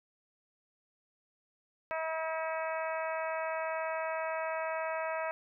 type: harmonic tone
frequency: 321 Hz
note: E4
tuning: 46 cents flat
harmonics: 2 / 3 / 4 / 5 / 6 / 7 / 8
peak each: -35 / -39 / -41 / -43 / -45 / -46 / -47 dBFS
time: 1.91-5.31 s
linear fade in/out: 0 ms
effects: none